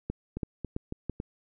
two click trains, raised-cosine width 3 ms, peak -18 / -21 dBFS, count 4 / 4, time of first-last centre 0.1-1.097 / 0.37-1.201 s, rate 3.01 / 3.61 Hz, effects none

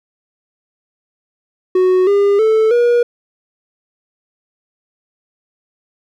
triangle tone with pitch steps, 369.4 / 402.8 / 439.3 / 479.1 Hz, F#4 / G4 / A4 / A#4, -3 / +47 / -3 / +47 cents, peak -7 dBFS, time 1.75-3.03 s, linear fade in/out 5 ms, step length 320 ms, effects none

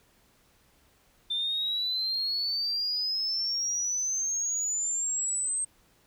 sine exponential sweep, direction up, 3558 to 8372 Hz, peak -26 dBFS, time 1.3-5.65 s, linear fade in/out 10 ms, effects tanh soft clip ceiling -22 dBFS + pink hiss -64 dBFS RMS until 6.06 s

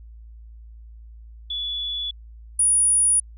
sine tone pair in turn, 3428 / 9696 Hz, A7 / D#9, -46 / -46 cents, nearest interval octave + tritone, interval 1800 cents, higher second, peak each -25 / -15 dBFS, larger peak second, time 1.5-2.11 / 2.59-3.2 s, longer neither, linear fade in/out 5 ms, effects added 56 Hz sine -40 dBFS peak until 3.37 s

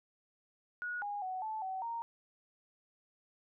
sine tone with pitch steps, 1455 / 819 / 746 / 872 / 758 / 928 Hz, F#6 / G#5 / F#5 / A5 / F#5 / A#5, -29 / -24 / +14 / -16 / +42 / -8 cents, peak -36 dBFS, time 0.82-2.02 s, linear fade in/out 0 ms, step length 200 ms, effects none

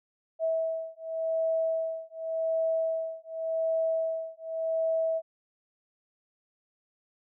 sine beating tone pair, 649 / 649.88 Hz, E5 / E5, -27 / -25 cents, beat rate 0.88 Hz, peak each -30 dBFS, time 0.39-5.22 s, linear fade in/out 50 ms, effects none

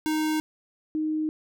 square / sine tone pair in turn, 310.3 / 310.3 Hz, D#4 / D#4, -5 / -5 cents, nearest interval unison, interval 0 cents, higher neither, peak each -24 dBFS, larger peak neither, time 0.06-0.4 / 0.95-1.29 s, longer neither, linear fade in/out 0 ms, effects none

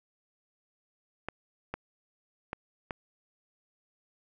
clicks, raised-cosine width 0.5 ms, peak -19 dBFS, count 4, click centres 1.286 / 1.74 / 2.531 / 2.908 s, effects none

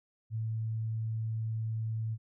sine tone, 111.3 Hz, A2, 20 cents sharp, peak -31 dBFS, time 0.3-2.18 s, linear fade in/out 50 ms, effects none

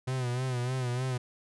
45% pulse tone with vibrato, 126.1 Hz, B2, 36 cents sharp, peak -29 dBFS, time 0.07-1.18 s, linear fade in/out 10 ms, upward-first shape sine, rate 3.3 Hz, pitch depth 65 cents each way, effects resampled to 24000 Hz

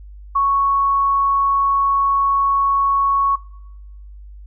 sine tone, 1108.7 Hz, C#6, in tune, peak -13 dBFS, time 0.35-3.36 s, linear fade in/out 10 ms, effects noise-tail reverb RT60 0.9 s tail -22 dB re dry + added 50 Hz sine -35 dBFS peak until 4.46 s

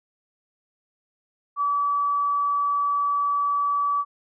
sine tone, 1148 Hz, D6, 40 cents flat, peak -20 dBFS, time 1.56-4.05 s, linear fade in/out 50 ms, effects none

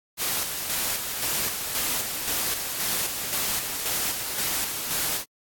white noise with tremolo, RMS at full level -26 dBFS, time 0.17-5.25 s, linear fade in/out 50 ms, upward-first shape square, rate 1.9 Hz, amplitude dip 40%, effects AAC 64 kbps

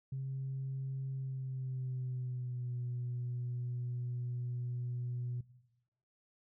sine tone with pitch glide, 133.7 to 122.6 Hz, C3 to B2, +38 to -12 cents, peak -35 dBFS, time 0.12-5.41 s, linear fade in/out 5 ms, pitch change -150 cents, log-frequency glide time 1.11-2.75 s, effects noise-tail reverb RT60 1.0 s tail -18 dB re dry + tanh soft clip ceiling -32 dBFS

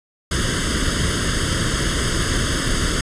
pink noise with comb filter, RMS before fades -20 dBFS, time 0.31-3.01 s, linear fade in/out 5 ms, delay 0.61 ms, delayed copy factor +0.9, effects resampled to 22050 Hz

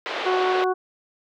pink band-pass noise, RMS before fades -29 dBFS, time 0.06-0.64 s, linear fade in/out 0 ms, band 410 to 3800 Hz, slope 24 dB/octave
harmonic tone, 370 Hz, F#4, in tune, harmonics 1 / 2 / 3 / 4, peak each -21 / -25 / -28 / -33 dBFS, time 0.25-0.74 s, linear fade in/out 20 ms
effects none

